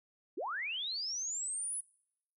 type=linear sweep; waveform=sine; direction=up; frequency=270.4 to 10420 Hz; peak=-35 dBFS; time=0.37-1.81 s; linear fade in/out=10 ms; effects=noise-tail reverb RT60 0.8 s tail -25 dB re dry